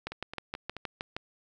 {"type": "two click trains", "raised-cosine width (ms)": 0.3, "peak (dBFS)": [-23, -18], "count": [4, 8], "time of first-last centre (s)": [[0.12, 0.767], [0.07, 1.165]], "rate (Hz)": [4.64, 6.39], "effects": []}